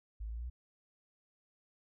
sine exponential sweep, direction up, 51.91 to 62.4 Hz, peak -38 dBFS, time 0.2-0.5 s, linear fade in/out 10 ms, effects none

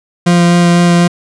40% pulse tone with vibrato, 173.6 Hz, F3, 10 cents flat, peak -5 dBFS, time 0.26-1.08 s, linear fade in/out 10 ms, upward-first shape sine, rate 4 Hz, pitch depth 9 cents each way, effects resampled to 22050 Hz

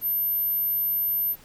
sine tone, 13000 Hz, G#9, 38 cents flat, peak -22 dBFS, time 0.01-1.36 s, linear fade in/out 50 ms, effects pink hiss -52 dBFS RMS until 1.44 s

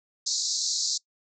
pink band-pass noise, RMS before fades -28 dBFS, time 0.26-0.98 s, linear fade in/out 10 ms, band 4000 to 7300 Hz, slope 96 dB/octave, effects noise-tail reverb RT60 0.1 s tail -23 dB re dry

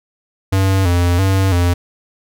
square tone with vibrato, 91.8 Hz, F#2, 13 cents flat, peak -12 dBFS, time 0.52-1.74 s, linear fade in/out 10 ms, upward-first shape square, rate 1.5 Hz, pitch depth 80 cents each way, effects none

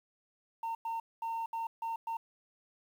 sine tone bursts at uneven times, 912 Hz, A#5, 38 cents flat, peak -31 dBFS, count 6, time 0.63-0.75 / 0.85-1 / 1.22-1.46 / 1.53-1.67 / 1.82-1.96 / 2.07-2.17 s, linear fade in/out 5 ms, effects tanh soft clip ceiling -32 dBFS + 10-bit

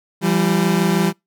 30% pulse tone pair together, 169.71 / 196 Hz, F3 / G3, -49 / 0 cents, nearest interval major second, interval 249 cents, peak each -15 dBFS, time 0.21-1.13 s, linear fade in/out 50 ms, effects noise-tail reverb RT60 0.2 s tail -26 dB re dry

